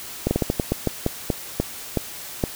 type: slowing click train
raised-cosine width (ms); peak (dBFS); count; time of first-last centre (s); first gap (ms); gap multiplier
2; -6; 13; 0.27-2.438; 40; 1.25
effects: white hiss -36 dBFS RMS until 2.55 s